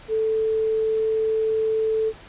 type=tone; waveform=sine; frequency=440 Hz; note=A4; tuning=in tune; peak=-19 dBFS; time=0.08-2.13 s; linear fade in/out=50 ms; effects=pink hiss -45 dBFS RMS until 2.28 s + resampled to 8000 Hz